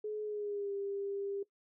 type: tone with pitch glide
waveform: sine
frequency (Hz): 424.8 to 398.6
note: G#4 to G4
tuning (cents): +39 to +29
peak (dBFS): -35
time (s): 0.04-1.43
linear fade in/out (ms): 5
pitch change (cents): -110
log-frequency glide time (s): 0.23-0.72
effects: noise-tail reverb RT60 0.1 s tail -18 dB re dry